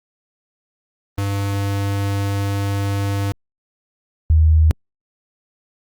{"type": "tone pair in turn", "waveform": ["square", "sine"], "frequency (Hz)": [99.7, 78.77], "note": ["G2", "D#2"], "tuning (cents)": [30, 22], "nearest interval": "major third", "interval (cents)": 408, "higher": "first", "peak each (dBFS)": [-19, -9], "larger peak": "second", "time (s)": [[1.18, 3.32], [4.3, 4.71]], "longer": "first", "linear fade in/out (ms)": 0, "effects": ["Opus 24 kbps"]}